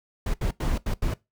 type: noise bursts at uneven times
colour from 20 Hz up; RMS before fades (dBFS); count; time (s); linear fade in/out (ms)
brown; -25; 5; 0.26-0.34 / 0.41-0.51 / 0.6-0.78 / 0.86-0.94 / 1.02-1.14; 5
effects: noise-tail reverb RT60 0.2 s tail -20 dB re dry